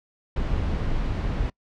brown noise, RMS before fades -25 dBFS, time 0.36-1.5 s, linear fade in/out 5 ms, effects noise-tail reverb RT60 0.1 s tail -25 dB re dry + low-pass 4000 Hz 12 dB/octave

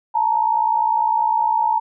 sine tone pair together, 872.4 / 932.3 Hz, A5 / A#5, -15 / 0 cents, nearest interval minor second, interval 115 cents, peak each -18 dBFS, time 0.14-1.8 s, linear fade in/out 20 ms, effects none

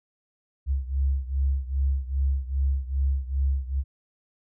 sine beating tone pair, 67.1 / 69.6 Hz, C2 / C#2, +44 / +8 cents, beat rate 2.5 Hz, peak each -24 / -27 dBFS, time 0.66-3.84 s, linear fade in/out 50 ms, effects none

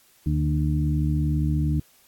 harmonic tone with a mistuned harmonic, 75 Hz, D2, 37 cents sharp, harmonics 1 / 2 / 3 / 4, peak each -24 / -23 / -32 / -29 dBFS, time 0.26-1.8 s, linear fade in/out 5 ms, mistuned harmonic 3, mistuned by +19 cents, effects white hiss -58 dBFS RMS until 2.07 s + AAC 64 kbps

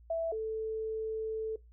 sine tone pair in turn, 659.3 / 440 Hz, E5 / A4, 0 / 0 cents, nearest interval perfect fifth, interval 700 cents, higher first, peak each -29 / -32 dBFS, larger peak first, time 0.1-0.32 / 0.32-1.56 s, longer second, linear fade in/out 5 ms, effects noise-tail reverb RT60 0.2 s tail -21 dB re dry + added 58 Hz sine -54 dBFS peak until 1.72 s

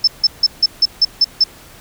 sine tone bursts, 5274 Hz, E8, in tune, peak -7 dBFS, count 8, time 0.04-1.44 s, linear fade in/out 5 ms, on 35 ms, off 160 ms, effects pink hiss -41 dBFS RMS until 1.8 s

